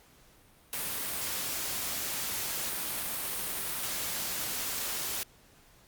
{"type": "noise", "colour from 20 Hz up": "white", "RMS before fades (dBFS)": -34, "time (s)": [0.73, 5.23], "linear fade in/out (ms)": 0, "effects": ["pink hiss -60 dBFS RMS until 5.87 s", "Opus 48 kbps"]}